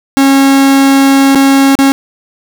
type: tone with dropouts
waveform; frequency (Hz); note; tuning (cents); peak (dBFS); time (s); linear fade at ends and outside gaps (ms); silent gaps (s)
45% pulse; 273; C#4; -26; -4; 0.17-1.92; 0; 1.349-1.356 / 1.753-1.789
effects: none